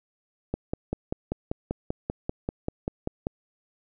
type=click train; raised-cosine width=2 ms; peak=-14 dBFS; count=15; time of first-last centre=0.54-3.269 s; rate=5.13 Hz; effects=none